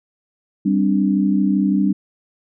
sine chord, G suspended fourth, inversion none, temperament just, 196 / 261.3 / 294 Hz, G3 / C4 / D4, 0 / -2 / +2 cents, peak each -16 / -22 / -19 dBFS, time 0.65-1.93 s, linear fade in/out 10 ms, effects none

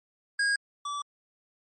square tone pair in turn, 1633 / 1154.7 Hz, G#6 / D6, -30 / -30 cents, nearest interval tritone, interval 600 cents, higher first, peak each -24 / -32 dBFS, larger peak first, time 0.39-0.56 / 0.85-1.02 s, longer neither, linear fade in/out 5 ms, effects MP3 32 kbps

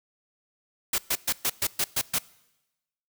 white noise bursts, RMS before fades -25 dBFS, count 8, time 0.93-2.186 s, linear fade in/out 5 ms, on 52 ms, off 120 ms, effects noise-tail reverb RT60 1.0 s tail -22 dB re dry

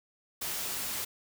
white noise, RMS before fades -35 dBFS, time 0.41-1.05 s, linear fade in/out 10 ms, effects none

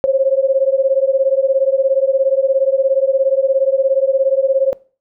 sine beating tone pair, 530 / 547 Hz, C5 / C#5, +22 / -23 cents, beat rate 17 Hz, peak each -14 dBFS, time 0.04-4.73 s, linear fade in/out 0 ms, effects noise-tail reverb RT60 0.4 s tail -22 dB re dry

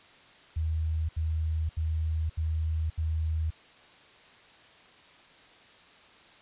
sine tone bursts, 79.5 Hz, D#2, 38 cents sharp, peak -26 dBFS, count 5, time 0.56-3.506 s, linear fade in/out 10 ms, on 530 ms, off 74 ms, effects white hiss -55 dBFS RMS until 6.41 s + resampled to 8000 Hz

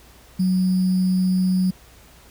sine tone with sample-and-hold, 185 Hz, F#3, in tune, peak -16 dBFS, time 0.39-1.71 s, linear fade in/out 10 ms, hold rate 4900 Hz, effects added 60 Hz sine -51 dBFS peak until 2.3 s + pink hiss -50 dBFS RMS until 2.3 s

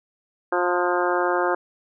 harmonic tone with a mistuned harmonic, 177.7 Hz, F3, 30 cents sharp, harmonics 2 / 3 / 4 / 5 / 6 / 7 / 8 / 9, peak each -24 / -26 / -27 / -28 / -29 / -29 / -30 / -31 dBFS, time 0.52-1.55 s, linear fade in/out 5 ms, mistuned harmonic 6, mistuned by -34 cents, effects none

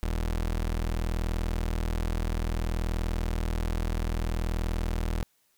30% pulse tone, 40.6 Hz, E1, 26 cents flat, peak -24 dBFS, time 0.03-5.23 s, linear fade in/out 0 ms, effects white hiss -69 dBFS RMS until 5.57 s

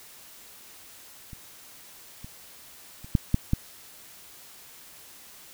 clicks, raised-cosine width 5 ms, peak -29 / -28 / -30 / -7 / -8 / -9 dBFS, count 6, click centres 1.332 / 2.245 / 3.045 / 3.152 / 3.344 / 3.534 s, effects white hiss -49 dBFS RMS until 5.53 s

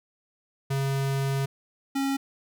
square tone pair in turn, 136.7 / 273.4 Hz, C#3 / C#4, -24 / -24 cents, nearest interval octave, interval 1200 cents, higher second, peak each -25 dBFS, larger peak neither, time 0.7-1.46 / 1.95-2.17 s, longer first, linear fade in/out 10 ms, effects none

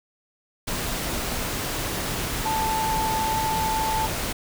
sine tone in noise, 880 Hz, A5, in tune, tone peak -23 dBFS, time 2.45-4.07 s, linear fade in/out 10 ms, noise pink, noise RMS -28 dBFS, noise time 0.67-4.33 s, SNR +2 dB, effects none

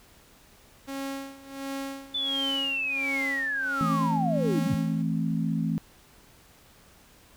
sawtooth tone with tremolo, 273.1 Hz, C#4, 26 cents flat, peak -27 dBFS, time 0.87-5.03 s, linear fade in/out 20 ms, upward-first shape sine, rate 1.4 Hz, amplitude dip 85%
sine linear sweep, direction down, 3520 to 79.9 Hz, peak -26 dBFS, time 2.14-4.75 s, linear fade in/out 10 ms
sine chord, A minor, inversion second, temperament just, 165 / 220 / 264 Hz, E3 / A3 / C4, +2 / 0 / +16 cents, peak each -27 / -29 / -32 dBFS, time 3.81-5.78 s, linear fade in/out 0 ms
effects pink hiss -56 dBFS RMS until 7.36 s

